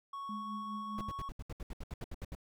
triangle tone, 1108.7 Hz, C#6, in tune, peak -38 dBFS, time 0.13-1.29 s, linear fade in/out 5 ms
sine tone with tremolo, 210 Hz, G#3, 19 cents sharp, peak -39 dBFS, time 0.29-1.1 s, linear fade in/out 2 ms, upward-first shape triangle, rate 4.9 Hz, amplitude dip 65%
brown noise bursts, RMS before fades -41 dBFS, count 14, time 0.98-2.351 s, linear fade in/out 2 ms, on 32 ms, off 71 ms
effects none

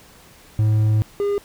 triangle tone pair in turn, 107.9 / 405.3 Hz, A2 / G#4, -33 / -42 cents, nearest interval octave + major seventh, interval 2291 cents, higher second, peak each -12 / -16 dBFS, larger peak first, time 0.59-1.02 / 1.2-1.38 s, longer first, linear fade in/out 0 ms, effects pink hiss -48 dBFS RMS until 1.44 s

